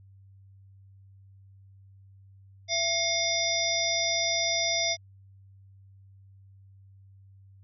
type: harmonic tone with a mistuned harmonic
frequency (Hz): 715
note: F5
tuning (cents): +41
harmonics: 1 / 3 / 5 / 7 / 8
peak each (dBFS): -31 / -31 / -31 / -31 / -31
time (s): 2.68-4.97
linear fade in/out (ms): 50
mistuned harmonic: 1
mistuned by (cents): -110
effects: added 97 Hz sine -51 dBFS peak until 7.63 s